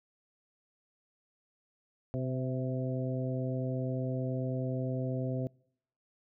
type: harmonic tone with a mistuned harmonic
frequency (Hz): 128.9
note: C3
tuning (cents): -26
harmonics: 1 / 2 / 3 / 4 / 5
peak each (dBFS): -33 / -37 / -42 / -40 / -42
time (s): 2.14-5.47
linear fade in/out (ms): 0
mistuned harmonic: 5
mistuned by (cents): +26
effects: noise-tail reverb RT60 0.7 s tail -26 dB re dry